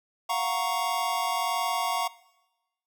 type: chord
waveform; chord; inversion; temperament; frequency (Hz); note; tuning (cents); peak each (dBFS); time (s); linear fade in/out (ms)
square; Gb major seventh; third; equal; 698.5 / 740 / 932.3 / 1108.7; F5 / Gb5 / Bb5 / Db6; 0 / 0 / 0 / 0; -33 / -33 / -31 / -31; 0.29-2.08; 10
effects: noise-tail reverb RT60 1.0 s tail -20 dB re dry